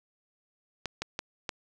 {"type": "clicks", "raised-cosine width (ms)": 0.2, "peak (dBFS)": -15, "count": 4, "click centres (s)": [0.857, 1.02, 1.191, 1.492], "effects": []}